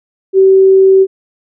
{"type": "tone", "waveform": "sine", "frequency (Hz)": 383.5, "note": "G4", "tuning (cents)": -38, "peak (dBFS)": -3, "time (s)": [0.33, 1.07], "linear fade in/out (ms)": 50, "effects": []}